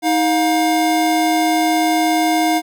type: tone pair together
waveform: square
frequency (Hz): 316.3 / 711.2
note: D#4 / F5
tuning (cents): +29 / +31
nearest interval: octave + major second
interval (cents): 1402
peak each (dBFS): -17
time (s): 0.02-2.62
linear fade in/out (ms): 50
effects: none